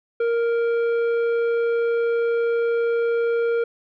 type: tone with tanh clipping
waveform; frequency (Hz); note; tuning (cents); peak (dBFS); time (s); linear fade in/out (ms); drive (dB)
triangle; 466.2; A#4; 0; -20; 0.2-3.64; 5; 13
effects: none